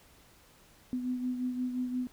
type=beating tone pair; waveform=sine; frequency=250.4 / 256.1 Hz; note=B3 / C4; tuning=+24 / -37 cents; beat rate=5.7 Hz; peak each=-31 / -40 dBFS; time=0.93-2.07 s; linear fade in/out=0 ms; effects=pink hiss -60 dBFS RMS until 2.12 s